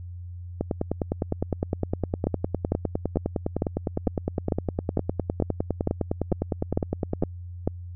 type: two click trains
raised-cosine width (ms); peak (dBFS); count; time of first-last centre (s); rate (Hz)
2; -11 / -9; 66 / 13; 0.61-7.236 / 2.27-7.675; 9.81 / 2.22
effects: added 88 Hz sine -35 dBFS peak until 7.95 s